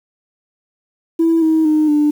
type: tone with pitch steps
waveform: sine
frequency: 329.2 / 318.2 / 307.5 / 297.2 Hz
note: E4 / D#4 / D#4 / D4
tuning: -2 / +39 / -20 / +21 cents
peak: -9 dBFS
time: 1.19-2.11 s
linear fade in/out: 10 ms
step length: 230 ms
effects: tanh soft clip ceiling -7 dBFS + 7-bit